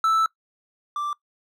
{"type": "tone pair in turn", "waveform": "triangle", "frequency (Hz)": [1318.5, 1174.6], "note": ["E6", "D6"], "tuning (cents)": [0, 0], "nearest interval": "major second", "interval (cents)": 200, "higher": "first", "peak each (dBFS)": [-15, -23], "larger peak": "first", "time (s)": [[0.04, 0.26], [0.96, 1.13]], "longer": "first", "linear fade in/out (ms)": 2, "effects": ["noise-tail reverb RT60 0.1 s tail -20 dB re dry"]}